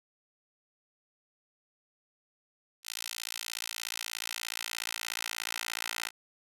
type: tone with high-pass filter sweep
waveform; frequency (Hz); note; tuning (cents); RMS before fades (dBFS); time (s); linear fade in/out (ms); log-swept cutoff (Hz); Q
10% pulse; 56.8; A#1; -44; -38; 2.83-6.11; 50; 3600 to 1800; 0.87
effects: resampled to 32000 Hz

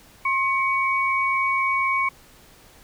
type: tone pair together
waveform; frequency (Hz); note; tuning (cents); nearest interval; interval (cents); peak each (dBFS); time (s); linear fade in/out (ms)
sine; 1070 / 2248; C6 / C#7; +38 / +24; octave + minor second; 1286; -22; 0.25-2.09; 5
effects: pink hiss -51 dBFS RMS until 2.83 s

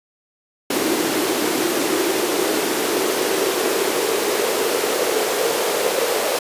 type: noise with high-pass filter sweep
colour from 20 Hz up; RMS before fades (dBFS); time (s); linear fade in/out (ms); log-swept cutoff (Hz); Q
pink; -20; 0.7-6.39; 5; 320 to 480; 4.4
effects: resampled to 32000 Hz

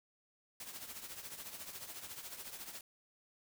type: noise with tremolo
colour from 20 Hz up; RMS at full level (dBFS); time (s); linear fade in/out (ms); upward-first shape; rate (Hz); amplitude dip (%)
white; -45; 0.6-2.81; 2; triangle; 14; 70
effects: none

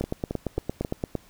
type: two click trains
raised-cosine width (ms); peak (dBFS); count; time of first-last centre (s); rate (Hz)
2; -15 / -13; 4 / 11; 0.04-0.849 / 0.01-1.153; 3.71 / 8.75
effects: pink hiss -56 dBFS RMS until 1.29 s

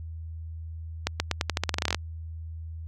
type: accelerating click train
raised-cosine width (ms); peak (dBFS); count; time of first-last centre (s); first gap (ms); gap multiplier
0.2; -7; 16; 1.07-1.946; 130; 0.87
effects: added 81 Hz sine -35 dBFS peak until 2.87 s

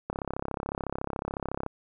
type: click train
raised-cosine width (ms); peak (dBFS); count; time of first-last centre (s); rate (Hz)
1; -17; 54; 0.1-1.663; 33.9
effects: none

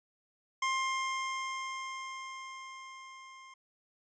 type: tone with level ramp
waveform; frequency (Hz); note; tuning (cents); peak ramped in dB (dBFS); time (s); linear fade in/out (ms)
25% pulse; 1058; C6; +19; -25 to -47; 0.62-3.54; 5
effects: resampled to 16000 Hz

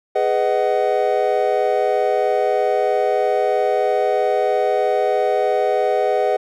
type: chord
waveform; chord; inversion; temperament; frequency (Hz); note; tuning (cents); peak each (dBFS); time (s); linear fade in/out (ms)
triangle; G# minor seventh; none; just; 415.3 / 498.4 / 623 / 747.5; G#4 / B4 / D#5 / F#5; 0 / +16 / +2 / +17; -19; 0.15-6.37; 10
effects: none

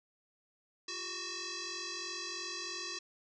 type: tone with frequency modulation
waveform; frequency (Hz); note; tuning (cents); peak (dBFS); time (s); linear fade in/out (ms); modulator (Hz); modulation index
sine; 392; G4; 0; -38; 0.88-2.99; 5; 741; 8
effects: none

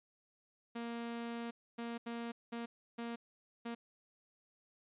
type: tone bursts at uneven times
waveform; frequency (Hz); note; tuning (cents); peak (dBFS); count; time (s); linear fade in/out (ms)
sawtooth; 234; A#3; +7; -36; 6; 0.75-1.51 / 1.78-1.98 / 2.06-2.32 / 2.52-2.66 / 2.98-3.16 / 3.65-3.75; 10
effects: resampled to 8000 Hz

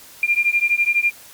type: beating tone pair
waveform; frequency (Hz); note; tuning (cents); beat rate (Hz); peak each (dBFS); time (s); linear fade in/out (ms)
sine; 2390 / 2402; D7 / D7; +30 / +38; 12; -18; 0.23-1.11; 2
effects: white hiss -43 dBFS RMS until 1.33 s + MP3 96 kbps

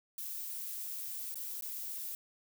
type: noise with dropouts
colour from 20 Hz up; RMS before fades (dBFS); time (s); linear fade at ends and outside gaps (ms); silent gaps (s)
violet; -41; 0.18-2.15; 1; 1.343-1.356 / 1.61-1.622
effects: none

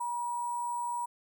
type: tone with sample-and-hold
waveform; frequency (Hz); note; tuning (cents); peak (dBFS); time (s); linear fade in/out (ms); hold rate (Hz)
sine; 962; B5; -46; -31; 0-1.06; 10; 8820
effects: none

